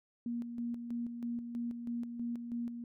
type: tone with tremolo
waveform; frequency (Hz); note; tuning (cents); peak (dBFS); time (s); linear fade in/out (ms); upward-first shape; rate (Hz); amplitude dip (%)
sine; 236.9; A#3; +28; -34; 0.26-2.84; 2; square; 3.1; 50
effects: none